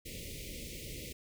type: band-stop noise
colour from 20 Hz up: pink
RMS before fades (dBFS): -44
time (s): 0.05-1.13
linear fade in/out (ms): 10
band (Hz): 580 to 2000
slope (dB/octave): 96
effects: none